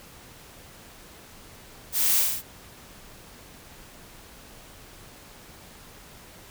blue noise with echo, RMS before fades -25 dBFS, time 1.92-2.25 s, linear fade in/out 50 ms, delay 44 ms, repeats 4, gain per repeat -2 dB, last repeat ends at 2.426 s, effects pink hiss -48 dBFS RMS until 6.5 s

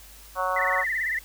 harmonic tone, 185 Hz, F#3, in tune, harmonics 3 / 4 / 5 / 6 / 7 / 8, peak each -30 / -31 / -32 / -27 / -33 / -34 dBFS, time 0.35-0.85 s, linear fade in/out 50 ms
sine tone with vibrato, 1900 Hz, A#6, 33 cents sharp, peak -24 dBFS, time 0.56-1.19 s, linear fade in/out 5 ms, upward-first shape sine, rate 18 Hz, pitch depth 130 cents each way
effects added 50 Hz sine -49 dBFS peak until 1.24 s + white hiss -49 dBFS RMS until 1.24 s

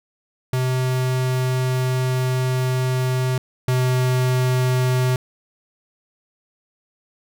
square tone pair in turn, 128.4 / 127.51 Hz, C3 / C3, -32 / -44 cents, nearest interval unison, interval 12 cents, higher first, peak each -19 / -17 dBFS, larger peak second, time 0.53-3.38 / 3.68-5.16 s, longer first, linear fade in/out 2 ms, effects none

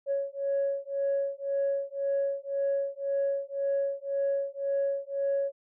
sine beating tone pair, 554.4 / 556.3 Hz, C#5 / C#5, 0 / +6 cents, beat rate 1.9 Hz, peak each -29 dBFS, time 0.06-5.52 s, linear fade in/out 50 ms, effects tanh soft clip ceiling -21 dBFS

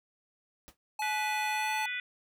pink noise with exponential decay, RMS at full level -47 dBFS, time 0.68-0.77 s, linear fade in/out 0 ms, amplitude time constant 18 ms
square tone with pitch glide, 854 to 864.9 Hz, G#5 to A5, +48 to -30 cents, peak -32 dBFS, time 0.99-1.86 s, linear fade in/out 5 ms, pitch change +22 cents, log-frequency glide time 1.49-1.72 s
harmonic tone, 493.9 Hz, B4, in tune, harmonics 3 / 4 / 5 / 6 / 7, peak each -40 / -36 / -37 / -51 / -43 dBFS, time 1.02-2 s, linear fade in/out 2 ms
effects none

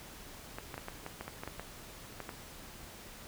clicks, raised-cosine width 0.5 ms, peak -25 dBFS, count 12, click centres 0.585 / 0.742 / 0.779 / 0.884 / 1.064 / 1.21 / 1.28 / 1.435 / 1.476 / 1.596 / 2.203 / 2.292 s, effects pink hiss -50 dBFS RMS until 3.27 s

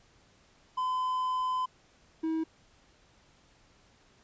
triangle tone pair in turn, 1018 / 321.2 Hz, C6 / E4, -48 / -45 cents, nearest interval octave + minor sixth, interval 1997 cents, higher first, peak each -26 dBFS, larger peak neither, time 0.77-1.66 / 2.23-2.44 s, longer first, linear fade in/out 10 ms, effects pink hiss -63 dBFS RMS until 4.23 s + resampled to 16000 Hz

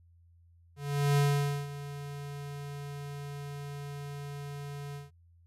square tone with ADSR envelope, 143 Hz, D3, 46 cents flat, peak -23 dBFS, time 0.76-5.11 s, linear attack 410 ms, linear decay 500 ms, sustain -16 dB, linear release 160 ms, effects added 85 Hz sine -58 dBFS peak until 5.46 s + resampled to 32000 Hz

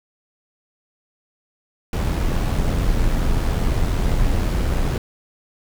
brown noise with amplitude modulation, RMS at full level -17 dBFS, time 1.93-4.98 s, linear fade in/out 2 ms, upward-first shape sine, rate 85.6 Hz, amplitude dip 40%, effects none

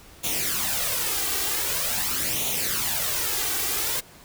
white noise with flanger, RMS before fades -26 dBFS, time 0.23-4.01 s, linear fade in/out 20 ms, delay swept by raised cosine 0.3 to 2.6 ms, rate 0.45 Hz, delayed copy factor +0.65, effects pink hiss -49 dBFS RMS until 4.24 s

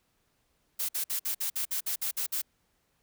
blue noise bursts, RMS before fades -31 dBFS, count 11, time 0.79-2.419 s, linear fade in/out 10 ms, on 99 ms, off 54 ms, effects pink hiss -73 dBFS RMS until 3.02 s

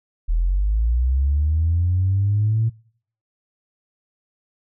sine linear sweep, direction up, 38.89 to 114.3 Hz, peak -15 dBFS, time 0.28-2.7 s, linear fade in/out 20 ms, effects noise-tail reverb RT60 0.6 s tail -25 dB re dry + tanh soft clip ceiling -11 dBFS

